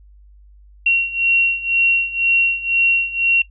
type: beating tone pair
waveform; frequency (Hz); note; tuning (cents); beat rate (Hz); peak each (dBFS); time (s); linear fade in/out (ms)
sine; 2738 / 2740; F7 / F7; -35 / -34; 2; -18 / -15; 0.86-3.42; 5
effects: noise-tail reverb RT60 0.1 s tail -17 dB re dry + added 50 Hz sine -43 dBFS peak until 3.5 s